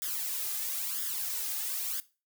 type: noise with flanger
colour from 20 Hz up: blue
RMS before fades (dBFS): -34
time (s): 0.02-2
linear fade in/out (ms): 0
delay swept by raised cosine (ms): 0.58 to 2.48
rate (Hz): 1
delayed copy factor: +0.75
effects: noise-tail reverb RT60 0.3 s tail -18 dB re dry